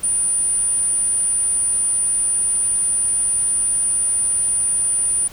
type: tone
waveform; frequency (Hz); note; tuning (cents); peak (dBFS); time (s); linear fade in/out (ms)
sine; 9397; D9; 0; -14; 0.03-5.28; 10
effects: tanh soft clip ceiling -14 dBFS + pink hiss -41 dBFS RMS until 5.32 s